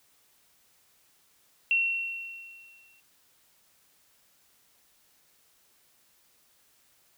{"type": "tone with exponential decay", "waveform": "sine", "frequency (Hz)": 2723, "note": "F7", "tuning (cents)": -44, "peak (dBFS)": -20, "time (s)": [1.71, 3], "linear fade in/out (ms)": 1, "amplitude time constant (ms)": 280, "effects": ["white hiss -65 dBFS RMS until 7.17 s"]}